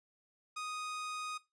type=tone; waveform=sawtooth; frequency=1244.5 Hz; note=D#6; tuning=in tune; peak=-35 dBFS; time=0.56-1.38 s; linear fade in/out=10 ms; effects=noise-tail reverb RT60 0.2 s tail -17 dB re dry + resampled to 22050 Hz